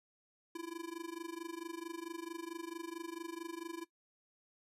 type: tone with amplitude modulation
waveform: square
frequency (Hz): 335.7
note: E4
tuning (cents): +32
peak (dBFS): -39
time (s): 0.55-3.85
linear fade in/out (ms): 5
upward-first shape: sine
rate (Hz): 24.5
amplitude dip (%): 90
effects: noise-tail reverb RT60 0.1 s tail -18 dB re dry + resampled to 32000 Hz